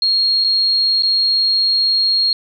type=tone with dropouts; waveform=sine; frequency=4266 Hz; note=C8; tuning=33 cents sharp; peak=-12 dBFS; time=0.02-2.33 s; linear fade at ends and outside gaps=2 ms; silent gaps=0.441-0.445 / 1.024-1.032 s; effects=none

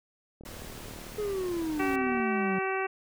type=click train; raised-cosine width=2 ms; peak=-33 dBFS; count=69; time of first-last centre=0.41-2.199 s; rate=38 Hz
type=noise; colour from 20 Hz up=pink; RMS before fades=-44 dBFS; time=0.45-1.96 s; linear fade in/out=5 ms
type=exponential sweep; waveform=triangle; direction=down; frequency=428 to 185 Hz; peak=-27 dBFS; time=1.18-2.59 s; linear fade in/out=5 ms
type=harmonic tone; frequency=382.8 Hz; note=G4; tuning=41 cents flat; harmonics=1 / 2 / 3 / 4 / 5 / 6 / 7; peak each=-31 / -34 / -36 / -37 / -38 / -39 / -39 dBFS; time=1.79-2.87 s; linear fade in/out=10 ms
effects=none

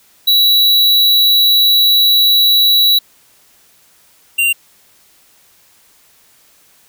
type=tone pair in turn; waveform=square; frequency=3921 / 2773 Hz; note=B7 / F7; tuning=-13 / -13 cents; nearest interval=tritone; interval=600 cents; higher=first; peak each=-8 / -11 dBFS; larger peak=first; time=0.27-2.99 / 4.38-4.53 s; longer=first; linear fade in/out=10 ms; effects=white hiss -50 dBFS RMS until 6.88 s

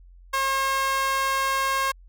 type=tone with high-pass filter; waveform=sawtooth; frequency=538 Hz; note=C5; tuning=48 cents sharp; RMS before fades=-24 dBFS; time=0.33-1.92 s; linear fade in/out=10 ms; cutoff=1100 Hz; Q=2.1; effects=added 44 Hz sine -46 dBFS peak until 2.08 s

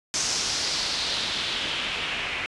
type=noise with low-pass filter sweep; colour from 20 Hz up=white; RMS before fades=-28 dBFS; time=0.14-2.46 s; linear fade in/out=0 ms; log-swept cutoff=6200 to 2400 Hz; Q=2.7; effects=resampled to 24000 Hz

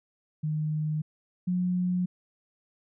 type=tone pair in turn; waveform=sine; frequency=153.6 / 180.36 Hz; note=D#3 / F#3; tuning=-22 / -44 cents; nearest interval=minor third; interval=278 cents; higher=second; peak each=-26 / -24 dBFS; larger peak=second; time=0.43-1.02 / 1.47-2.06 s; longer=neither; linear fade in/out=10 ms; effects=none

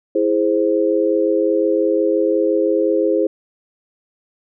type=chord; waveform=sine; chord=E augmented; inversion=none; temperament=equal; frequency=329.6 / 415.3 / 523.3 Hz; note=E4 / G#4 / B#4; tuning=0 / 0 / 0 cents; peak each=-18 dBFS; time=0.15-3.27 s; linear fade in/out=5 ms; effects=none

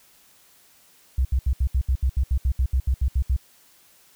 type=tone bursts; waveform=sine; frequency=64.6 Hz; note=C2; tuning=21 cents flat; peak=-17 dBFS; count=16; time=1.18-3.365 s; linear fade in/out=5 ms; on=70 ms; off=71 ms; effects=white hiss -56 dBFS RMS until 4.15 s

